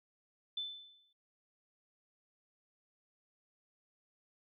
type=tone with exponential decay; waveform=sine; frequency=3520 Hz; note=A7; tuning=in tune; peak=-34 dBFS; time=0.57-1.13 s; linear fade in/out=5 ms; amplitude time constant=120 ms; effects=none